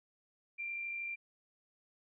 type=tone with amplitude modulation; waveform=sine; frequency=2371 Hz; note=D7; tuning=16 cents sharp; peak=-36 dBFS; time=0.58-1.16 s; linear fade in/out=20 ms; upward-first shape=sine; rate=53 Hz; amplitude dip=30%; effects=none